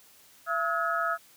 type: tone cluster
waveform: sine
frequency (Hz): 674 / 1285 / 1439 / 1670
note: E5 / E6 / F#6 / G#6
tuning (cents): +38 / -45 / -49 / +9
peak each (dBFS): -32 / -28 / -32 / -36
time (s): 0.46-1.18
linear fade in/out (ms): 50
effects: white hiss -57 dBFS RMS until 1.36 s + high-pass 60 Hz 12 dB/octave